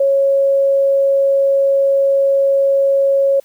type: tone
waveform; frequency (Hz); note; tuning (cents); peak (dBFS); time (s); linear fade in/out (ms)
sine; 550; C#5; -14; -10; 0-3.4; 5
effects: white hiss -53 dBFS RMS until 3.44 s